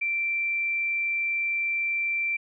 sine tone, 2349 Hz, D7, in tune, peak -24 dBFS, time 0.01-2.37 s, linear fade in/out 10 ms, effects none

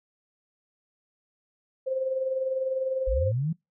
sine tone with tremolo, 525 Hz, C5, 6 cents sharp, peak -23 dBFS, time 1.86-3.32 s, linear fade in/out 20 ms, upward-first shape sine, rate 20 Hz, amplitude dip 55%
sine linear sweep, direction up, 41.73 to 170.3 Hz, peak -24 dBFS, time 3.07-3.53 s, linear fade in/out 10 ms
effects noise-tail reverb RT60 0.2 s tail -25 dB re dry

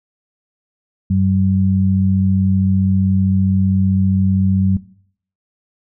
sine tone pair together, 95.4 / 190.8 Hz, G2 / G3, -47 / -47 cents, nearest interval octave, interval 1200 cents, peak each -15 dBFS, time 1.1-4.77 s, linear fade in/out 5 ms, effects noise-tail reverb RT60 0.6 s tail -18 dB re dry

